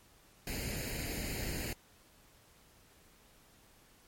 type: noise with comb filter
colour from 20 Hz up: pink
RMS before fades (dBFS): -38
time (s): 0.47-1.73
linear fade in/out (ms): 2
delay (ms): 0.43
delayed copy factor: +0.75
effects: pink hiss -63 dBFS RMS until 4.07 s + MP3 64 kbps